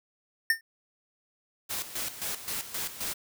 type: tone with exponential decay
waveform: square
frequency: 1814 Hz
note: A#6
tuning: 48 cents flat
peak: -18 dBFS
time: 0.5-0.61 s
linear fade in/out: 2 ms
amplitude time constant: 23 ms
type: noise with tremolo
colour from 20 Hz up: white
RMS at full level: -33 dBFS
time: 1.69-3.14 s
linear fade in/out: 20 ms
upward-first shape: square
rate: 3.8 Hz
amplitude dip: 70%
effects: none